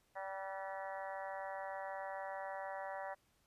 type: harmonic tone with a mistuned harmonic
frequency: 193.4 Hz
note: G3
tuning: 23 cents flat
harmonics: 3 / 4 / 5 / 6 / 7 / 8 / 9 / 10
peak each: -46 / -46 / -49 / -56 / -56 / -56 / -53 / -54 dBFS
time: 0.15-3.15 s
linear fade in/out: 20 ms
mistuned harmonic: 8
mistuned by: -49 cents
effects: pink hiss -75 dBFS RMS until 3.46 s + resampled to 32000 Hz